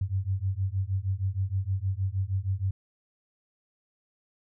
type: beating tone pair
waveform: sine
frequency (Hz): 93 / 99.4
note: F#2 / G2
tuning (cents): +9 / +25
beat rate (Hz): 6.4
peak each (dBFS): -29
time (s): 0.01-2.71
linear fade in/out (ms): 5
effects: none